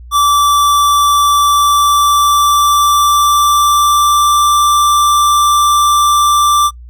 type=tone with pitch glide; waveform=square; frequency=1163 to 1176.5 Hz; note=D6 to D6; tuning=-17 to +3 cents; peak=-8 dBFS; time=0.11-6.71 s; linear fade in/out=50 ms; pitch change=+20 cents; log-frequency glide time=1.4-4.46 s; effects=noise-tail reverb RT60 0.1 s tail -24 dB re dry + added 60 Hz sine -30 dBFS peak until 6.89 s